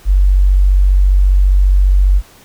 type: tone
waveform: sine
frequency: 47.4 Hz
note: F#1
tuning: 43 cents sharp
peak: -6 dBFS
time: 0.05-2.22 s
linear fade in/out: 50 ms
effects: pink hiss -43 dBFS RMS until 2.44 s